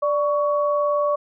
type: tone pair together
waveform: sine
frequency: 587.3 / 1120.3 Hz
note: D5 / C#6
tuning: 0 / +18 cents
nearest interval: major seventh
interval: 1118 cents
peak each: -19 / -23 dBFS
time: 0.02-1.16 s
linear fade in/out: 10 ms
effects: none